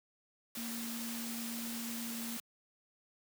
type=tone in noise; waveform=sine; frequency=232 Hz; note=A#3; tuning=8 cents flat; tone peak=-40 dBFS; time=0.57-2.37 s; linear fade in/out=2 ms; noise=white; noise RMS=-43 dBFS; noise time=0.55-2.4 s; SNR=0 dB; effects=high-pass 150 Hz 12 dB/octave